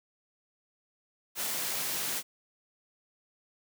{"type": "high-pass noise", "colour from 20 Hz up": "white", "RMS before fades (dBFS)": -33, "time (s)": [1.35, 2.23], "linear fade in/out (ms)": 50, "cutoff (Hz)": 120, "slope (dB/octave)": 96, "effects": []}